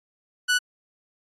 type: tone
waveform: sawtooth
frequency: 1480 Hz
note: F#6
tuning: in tune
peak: -15 dBFS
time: 0.48-0.59 s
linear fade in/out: 20 ms
effects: low-pass 11000 Hz 12 dB/octave + AAC 32 kbps